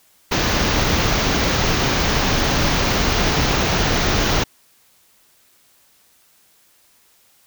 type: band-stop noise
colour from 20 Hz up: pink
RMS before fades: -18 dBFS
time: 0.31-4.44 s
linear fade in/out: 10 ms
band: 6700 to 16000 Hz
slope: 96 dB/octave
effects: white hiss -56 dBFS RMS until 7.46 s